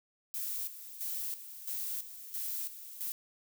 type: noise with tremolo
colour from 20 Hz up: violet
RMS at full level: -37 dBFS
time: 0.34-3.12 s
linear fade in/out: 0 ms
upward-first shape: square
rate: 1.5 Hz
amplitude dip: 70%
effects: none